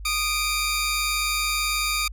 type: tone pair together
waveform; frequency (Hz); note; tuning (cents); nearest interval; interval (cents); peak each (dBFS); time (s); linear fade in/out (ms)
15% pulse; 1233.2 / 2328; D#6 / D7; -16 / -16; major seventh; 1100; -19; 0.05-2.08; 5
effects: added 50 Hz sine -34 dBFS peak until 2.12 s